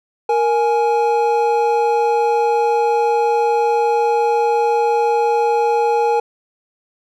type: tone pair together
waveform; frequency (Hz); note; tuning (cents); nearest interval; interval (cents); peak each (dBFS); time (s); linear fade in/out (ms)
triangle; 467 / 835.5; A#4 / G#5; +3 / +10; minor seventh; 1007; -14; 0.29-6.2; 5
effects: none